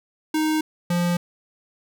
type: tone pair in turn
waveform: square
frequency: 311.1 / 174.6 Hz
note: D#4 / F3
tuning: 0 / 0 cents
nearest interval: minor seventh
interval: 1000 cents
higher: first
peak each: -20 dBFS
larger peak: neither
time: 0.34-0.61 / 0.9-1.17 s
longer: neither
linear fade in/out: 5 ms
effects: none